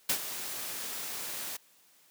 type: noise with ADSR envelope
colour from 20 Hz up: white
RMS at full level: -26 dBFS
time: 0.09-1.57 s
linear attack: 6 ms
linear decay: 81 ms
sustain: -12 dB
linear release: 8 ms
effects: white hiss -63 dBFS RMS until 2.1 s + high-pass 150 Hz 12 dB/octave